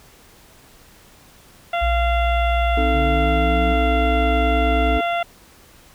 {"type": "harmonic tone", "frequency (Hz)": 689, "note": "F5", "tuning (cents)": -24, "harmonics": [1, 2, 3, 4, 5], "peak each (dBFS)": [-20, -27, -29, -31, -34], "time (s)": [1.73, 5.23], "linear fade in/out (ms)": 5}
{"type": "tone", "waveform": "sine", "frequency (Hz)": 59.9, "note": "A#1", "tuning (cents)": 48, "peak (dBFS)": -18, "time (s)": [1.81, 4.99], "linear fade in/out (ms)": 20}
{"type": "chord", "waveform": "triangle", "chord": "A diminished", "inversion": "first", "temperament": "equal", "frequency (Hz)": [261.6, 311.1, 440], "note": ["C4", "Eb4", "A4"], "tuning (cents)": [0, 0, 0], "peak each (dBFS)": -24, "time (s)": [2.77, 5.01], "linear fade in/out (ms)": 5}
{"type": "exponential sweep", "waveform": "sine", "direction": "up", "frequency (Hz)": [136.5, 187.2], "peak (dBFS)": -27, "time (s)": [2.93, 3.74], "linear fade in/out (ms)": 20}
{"effects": ["pink hiss -49 dBFS RMS until 5.94 s"]}